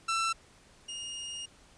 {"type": "tone pair in turn", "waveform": "sawtooth", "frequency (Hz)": [1338, 2847], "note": ["E6", "F7"], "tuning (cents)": [25, 33], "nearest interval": "octave + minor second", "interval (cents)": 1308, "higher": "second", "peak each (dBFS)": [-24, -34], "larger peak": "first", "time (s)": [[0.08, 0.33], [0.88, 1.46]], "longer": "second", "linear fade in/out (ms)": 10, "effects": ["pink hiss -59 dBFS RMS until 1.77 s", "resampled to 22050 Hz"]}